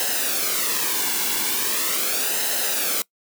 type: noise with flanger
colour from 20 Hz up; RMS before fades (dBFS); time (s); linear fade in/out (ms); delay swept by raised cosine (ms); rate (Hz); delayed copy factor
white; -23; 0-3.02; 0; 0.86 to 1.62; 0.4; -0.6
effects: noise-tail reverb RT60 0.1 s tail -23 dB re dry + high-pass 200 Hz 12 dB/octave